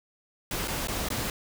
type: noise with dropouts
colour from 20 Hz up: pink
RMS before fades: -31 dBFS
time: 0.51-1.3 s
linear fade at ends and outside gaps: 2 ms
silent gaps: 0.676-0.68 / 0.873-0.883 / 1.087-1.102 s
effects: none